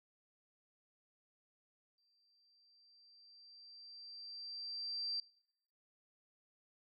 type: tone with exponential growth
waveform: sine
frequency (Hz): 4699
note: D8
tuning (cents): 0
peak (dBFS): -36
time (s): 1.98-5.2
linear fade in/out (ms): 2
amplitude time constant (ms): 700
effects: noise-tail reverb RT60 0.7 s tail -22 dB re dry